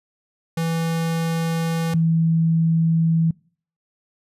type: tone pair in turn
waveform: square / sine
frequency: 164.81 / 163.67 Hz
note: E3 / E3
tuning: 0 / -12 cents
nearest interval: unison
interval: 12 cents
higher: first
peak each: -21 / -15 dBFS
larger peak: second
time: 0.57-1.94 / 1.94-3.31 s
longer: neither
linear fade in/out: 5 ms
effects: noise-tail reverb RT60 0.5 s tail -25 dB re dry + resampled to 32000 Hz